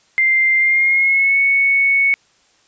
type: tone with pitch glide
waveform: sine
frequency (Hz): 2093 to 2215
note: C7 to C#7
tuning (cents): 0 to -2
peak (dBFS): -11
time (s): 0.18-2.14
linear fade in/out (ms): 0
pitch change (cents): +98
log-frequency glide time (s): 0.59-1.39
effects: white hiss -56 dBFS RMS until 2.67 s + resampled to 16000 Hz